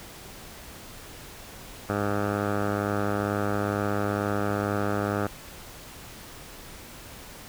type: tone with low-pass filter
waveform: 10% pulse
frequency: 102.2 Hz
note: G#2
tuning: 27 cents flat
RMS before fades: -27 dBFS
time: 1.89-5.27 s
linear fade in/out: 5 ms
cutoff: 1200 Hz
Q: 3.2
effects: pink hiss -44 dBFS RMS until 7.48 s